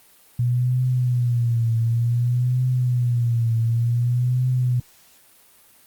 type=tone with vibrato; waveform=sine; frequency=120.6 Hz; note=B2; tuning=41 cents flat; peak=-17 dBFS; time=0.39-4.8 s; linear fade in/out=5 ms; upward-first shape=triangle; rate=0.55 Hz; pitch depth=100 cents each way; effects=white hiss -53 dBFS RMS until 5.86 s + Opus 32 kbps